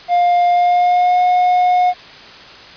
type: tone with pitch glide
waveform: triangle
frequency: 705 to 722.7 Hz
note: F5 to F#5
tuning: +16 to -41 cents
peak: -8 dBFS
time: 0.08-1.94 s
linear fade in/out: 50 ms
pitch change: +43 cents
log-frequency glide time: 0.5-1.22 s
effects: white hiss -37 dBFS RMS until 2.76 s + resampled to 11025 Hz